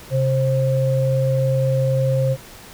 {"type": "tone pair together", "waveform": "sine", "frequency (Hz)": [132.5, 530], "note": ["C3", "C5"], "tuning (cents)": [22, 22], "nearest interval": "2 octaves", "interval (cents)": 2400, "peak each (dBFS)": [-17, -20], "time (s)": [0.1, 2.37], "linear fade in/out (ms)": 50, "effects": ["pink hiss -41 dBFS RMS until 2.73 s"]}